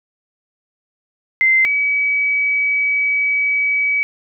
sine tone pair in turn, 2077 / 2278 Hz, C7 / C#7, -13 / +47 cents, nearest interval major second, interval 160 cents, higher second, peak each -10 / -14 dBFS, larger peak first, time 1.41-1.65 / 1.65-4.03 s, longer second, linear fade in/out 0 ms, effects none

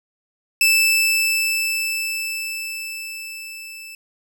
sawtooth tone with level ramp, 2637 Hz, E7, in tune, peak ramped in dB -9 to -32 dBFS, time 0.61-3.95 s, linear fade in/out 2 ms, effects none

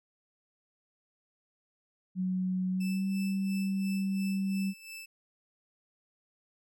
sine tone with pitch glide, 185 to 193.97 Hz, F#3 to G3, 0 to -18 cents, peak -28 dBFS, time 2.15-4.74 s, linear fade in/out 50 ms, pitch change +82 cents, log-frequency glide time 2.71-3.08 s
sawtooth tone with tremolo, 2637 Hz, E7, in tune, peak -38 dBFS, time 2.8-5.06 s, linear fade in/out 10 ms, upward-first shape sine, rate 2.9 Hz, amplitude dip 70%
effects none

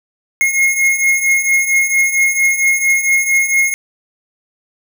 square beating tone pair, 2152 / 2156.4 Hz, C7 / C#7, +48 / -48 cents, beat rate 4.4 Hz, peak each -18 / -13 dBFS, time 0.41-3.74 s, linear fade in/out 0 ms, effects none

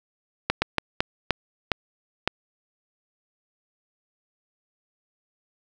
slowing click train, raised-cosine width 0.3 ms, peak -4 dBFS, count 7, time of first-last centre 0.5-2.276 s, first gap 120 ms, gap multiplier 1.36, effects none

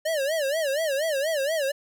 square tone with vibrato, 593 Hz, D5, 17 cents sharp, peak -24 dBFS, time 0.05-1.72 s, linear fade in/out 10 ms, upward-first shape sine, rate 4.2 Hz, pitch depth 180 cents each way, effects none

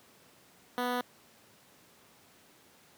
10% pulse tone with notch filter, 246.6 Hz, B3, 2 cents flat, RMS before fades -32 dBFS, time 0.78-1.01 s, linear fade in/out 0 ms, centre 7200 Hz, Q 0.81, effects pink hiss -60 dBFS RMS until 2.97 s + high-pass 150 Hz 12 dB/octave

